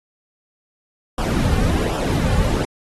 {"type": "noise with flanger", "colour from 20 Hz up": "brown", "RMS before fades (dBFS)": -19, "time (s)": [1.18, 2.65], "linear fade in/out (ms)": 2, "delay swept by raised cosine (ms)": [0.46, 3.16], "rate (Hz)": 1.3, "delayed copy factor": -0.7, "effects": ["AAC 32 kbps"]}